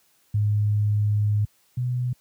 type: tone pair in turn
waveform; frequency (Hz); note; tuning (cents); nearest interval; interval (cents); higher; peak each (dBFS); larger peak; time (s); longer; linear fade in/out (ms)
sine; 104.5 / 124.27; G#2 / B2; +11 / +11; minor third; 300; second; -18 / -22; first; 0.34-1.45 / 1.77-2.13; first; 5
effects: white hiss -63 dBFS RMS until 2.2 s + high-pass 60 Hz 12 dB/octave